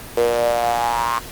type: tone with high-pass filter sweep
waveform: sawtooth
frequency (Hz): 118.4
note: A#2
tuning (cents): +27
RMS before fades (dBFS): -19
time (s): 0.17-1.19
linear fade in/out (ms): 5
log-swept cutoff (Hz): 460 to 1100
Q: 7.8
effects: pink hiss -35 dBFS RMS until 1.31 s + Opus 32 kbps